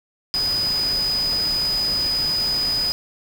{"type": "tone in noise", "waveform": "sine", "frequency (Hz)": 4978, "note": "D#8", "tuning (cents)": 0, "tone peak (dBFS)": -19, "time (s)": [0.34, 2.92], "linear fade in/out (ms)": 0, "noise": "pink", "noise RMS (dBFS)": -32, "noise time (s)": [0.34, 2.92], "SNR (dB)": 10, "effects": []}